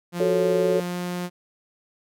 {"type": "tone with pitch glide", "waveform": "sawtooth", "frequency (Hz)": [174.61, 177.76], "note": ["F3", "F3"], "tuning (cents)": [0, 31], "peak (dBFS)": -23, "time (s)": [0.12, 1.3], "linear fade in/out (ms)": 50, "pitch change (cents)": 31, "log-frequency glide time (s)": [0.61, 0.96]}
{"type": "chord", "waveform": "sine", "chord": "F# minor", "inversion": "none", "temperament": "equal", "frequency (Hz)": [370, 440, 554.4], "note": ["F#4", "A4", "C#5"], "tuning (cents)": [0, 0, 0], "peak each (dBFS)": -23, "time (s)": [0.2, 0.8], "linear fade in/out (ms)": 2}
{"effects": []}